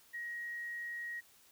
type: tone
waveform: sine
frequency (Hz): 1891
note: A#6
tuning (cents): +24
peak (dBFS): -39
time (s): 0.13-1.21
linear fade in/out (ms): 20
effects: white hiss -64 dBFS RMS until 1.51 s